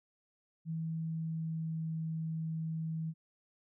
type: tone with pitch glide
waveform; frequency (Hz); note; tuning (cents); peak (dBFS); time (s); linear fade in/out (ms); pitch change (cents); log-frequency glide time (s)
sine; 162 to 160.79; E3 to E3; -30 to -43; -34; 0.65-3.14; 50; -13; 0.98-1.93
effects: none